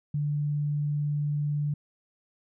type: tone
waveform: sine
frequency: 147 Hz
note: D3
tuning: 2 cents sharp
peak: -25 dBFS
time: 0.14-1.74 s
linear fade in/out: 5 ms
effects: none